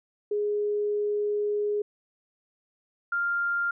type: tone pair in turn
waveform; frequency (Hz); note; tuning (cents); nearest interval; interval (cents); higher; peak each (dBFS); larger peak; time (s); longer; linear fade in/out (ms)
sine; 415.3 / 1396.9; G#4 / F6; 0 / 0; octave + major sixth; 2100; second; -24; neither; 0.31-1.82 / 3.12-3.71; first; 5
effects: none